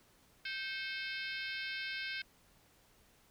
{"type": "harmonic tone with a mistuned harmonic", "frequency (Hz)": 521, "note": "C5", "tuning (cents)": -7, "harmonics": [3, 4, 5, 6, 7, 8, 9, 10], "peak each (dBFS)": [-42, -44, -46, -48, -49, -50, -51, -52], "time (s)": [0.45, 2.22], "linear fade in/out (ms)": 5, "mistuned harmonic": 4, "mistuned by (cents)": 75, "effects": ["pink hiss -67 dBFS RMS until 3.3 s"]}